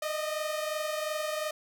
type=tone pair together; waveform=sawtooth; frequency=610 / 632.8 Hz; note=D#5 / D#5; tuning=-34 / +29 cents; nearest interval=minor second; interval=63 cents; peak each=-28 / -33 dBFS; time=0.02-1.51 s; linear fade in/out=5 ms; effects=none